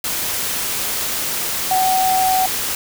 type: tone in noise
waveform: sine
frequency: 752 Hz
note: F#5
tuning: 28 cents sharp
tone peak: -14 dBFS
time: 1.71-2.46 s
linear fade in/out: 2 ms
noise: white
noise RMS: -22 dBFS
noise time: 0.04-2.75 s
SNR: +5 dB
effects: none